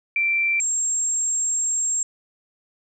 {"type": "tone pair in turn", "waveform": "sine", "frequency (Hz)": [2349, 7486], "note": ["D7", "A#8"], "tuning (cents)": [0, 6], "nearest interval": "octave + minor sixth", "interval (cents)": 2006, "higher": "second", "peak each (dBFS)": [-18, -20], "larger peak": "first", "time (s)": [[0.16, 0.6], [0.6, 2.03]], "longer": "second", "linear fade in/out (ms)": 2, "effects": []}